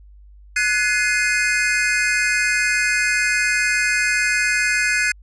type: chord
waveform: square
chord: Ab dominant seventh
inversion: third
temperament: equal with one note detuned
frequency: 1480 / 1701 / 2093 / 2489 Hz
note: Gb6 / Ab6 / C7 / Eb7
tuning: 0 / +41 / 0 / 0 cents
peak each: -23 dBFS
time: 0.56-5.12 s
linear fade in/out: 5 ms
effects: added 50 Hz sine -42 dBFS peak until 5.22 s + resampled to 24000 Hz